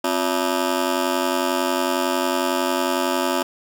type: ring-modulated tone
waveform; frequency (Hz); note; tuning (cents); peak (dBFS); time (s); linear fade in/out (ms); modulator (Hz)
15% pulse; 308.9; D#4; -12; -10; 0.04-3.43; 5; 45.5
effects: none